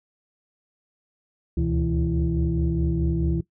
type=tone cluster; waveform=sine; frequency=70.9 / 75.6 / 123.4 / 163.2 / 334.1 Hz; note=C#2 / D#2 / B2 / E3 / E4; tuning=+40 / -49 / -1 / -17 / +23 cents; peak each=-24 / -31 / -30 / -24 / -27 dBFS; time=1.57-3.41 s; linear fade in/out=5 ms; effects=noise-tail reverb RT60 0.1 s tail -18 dB re dry + tanh soft clip ceiling -13 dBFS